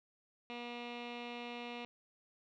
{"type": "tone with low-pass filter", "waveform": "15% pulse", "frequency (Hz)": 240, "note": "B3", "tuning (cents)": -49, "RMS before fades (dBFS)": -45, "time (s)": [0.5, 1.85], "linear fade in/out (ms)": 0, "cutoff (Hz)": 3100, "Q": 4.8, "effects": []}